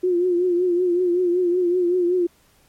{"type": "tone with vibrato", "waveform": "sine", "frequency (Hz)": 356.1, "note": "F4", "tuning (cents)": 34, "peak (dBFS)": -16, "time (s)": [0.03, 2.27], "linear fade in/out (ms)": 10, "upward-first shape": "triangle", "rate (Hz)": 5.3, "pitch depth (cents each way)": 70, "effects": ["pink hiss -58 dBFS RMS until 2.68 s", "MP3 64 kbps"]}